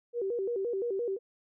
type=tone with vibrato; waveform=sine; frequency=429.9 Hz; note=A4; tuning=40 cents flat; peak=-29 dBFS; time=0.13-1.19 s; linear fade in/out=50 ms; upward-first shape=square; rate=5.8 Hz; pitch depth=180 cents each way; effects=none